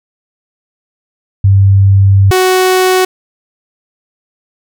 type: tone pair in turn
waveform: sine / sawtooth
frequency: 98 / 371.4 Hz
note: G2 / F#4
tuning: 0 / +7 cents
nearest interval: octave + major seventh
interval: 2307 cents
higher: second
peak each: -3 dBFS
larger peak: neither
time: 1.44-2.31 / 2.31-3.05 s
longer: first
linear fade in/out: 5 ms
effects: none